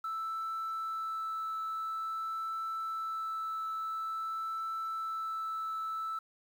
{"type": "tone with vibrato", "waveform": "sine", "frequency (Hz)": 1318.5, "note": "E6", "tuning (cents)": 0, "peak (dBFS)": -32, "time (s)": [0.04, 6.19], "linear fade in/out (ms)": 5, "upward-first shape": "triangle", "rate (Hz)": 0.48, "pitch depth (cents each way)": 8, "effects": ["tanh soft clip ceiling -32 dBFS", "10-bit"]}